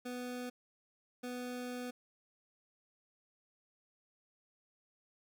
25% pulse tone bursts at uneven times, 247.8 Hz, B3, 6 cents sharp, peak -36 dBFS, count 2, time 0.05-0.5 / 1.23-1.91 s, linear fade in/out 10 ms, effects none

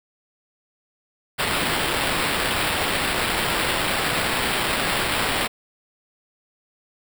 blue noise with sample-and-hold, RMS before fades -23 dBFS, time 1.38-5.48 s, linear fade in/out 20 ms, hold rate 6300 Hz, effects none

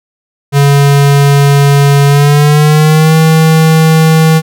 square tone with pitch glide, 141.4 to 159.64 Hz, C#3 to D#3, +35 to +45 cents, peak -4 dBFS, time 0.52-4.42 s, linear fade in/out 50 ms, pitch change +210 cents, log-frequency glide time 2.07-3.16 s, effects none

